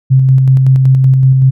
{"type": "tone with tremolo", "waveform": "sine", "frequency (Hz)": 132.1, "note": "C3", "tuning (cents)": 17, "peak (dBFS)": -3, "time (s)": [0.1, 1.51], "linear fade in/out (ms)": 20, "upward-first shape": "square", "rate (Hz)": 5.3, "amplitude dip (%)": 25, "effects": []}